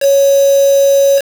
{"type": "tone with quantisation", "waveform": "sine", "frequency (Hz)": 554.4, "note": "C#5", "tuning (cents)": 0, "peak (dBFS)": -6, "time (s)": [0, 1.22], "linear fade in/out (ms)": 50, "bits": 3, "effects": []}